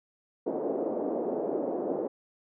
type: band-pass noise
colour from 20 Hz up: pink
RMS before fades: -31 dBFS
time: 0.46-2.08 s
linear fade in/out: 10 ms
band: 300 to 600 Hz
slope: 24 dB/octave
effects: none